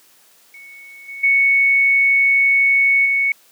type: tone with level steps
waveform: sine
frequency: 2217 Hz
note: C#7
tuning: in tune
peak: -37 / -29 / -11 / -14 dBFS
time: 0.54-3.32 s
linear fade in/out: 2 ms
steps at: 1.08 / 1.23 / 3.05 s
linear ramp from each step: 10 ms
effects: white hiss -52 dBFS RMS until 3.51 s + high-pass 200 Hz 12 dB/octave